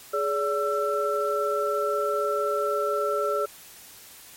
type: tone cluster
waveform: sine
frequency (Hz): 417.9 / 574 / 1337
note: G#4 / D5 / E6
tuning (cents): +11 / -40 / +24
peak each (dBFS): -27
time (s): 0.13-3.46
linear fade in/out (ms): 10
effects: white hiss -47 dBFS RMS until 4.36 s + MP3 64 kbps